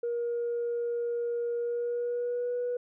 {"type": "tone with pitch glide", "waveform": "sine", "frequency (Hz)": [473.9, 488.6], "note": ["A#4", "B4"], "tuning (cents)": [28, -19], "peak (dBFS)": -27, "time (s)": [0.03, 2.77], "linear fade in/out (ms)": 5, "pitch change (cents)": 53, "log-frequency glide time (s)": [1.58, 2.55], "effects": ["tanh soft clip ceiling -25 dBFS"]}